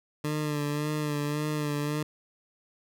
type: tone with vibrato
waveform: 20% pulse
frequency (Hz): 149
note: D3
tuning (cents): +25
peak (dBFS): -23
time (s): 0.24-2.03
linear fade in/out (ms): 5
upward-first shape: sine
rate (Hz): 1.8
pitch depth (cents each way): 36
effects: none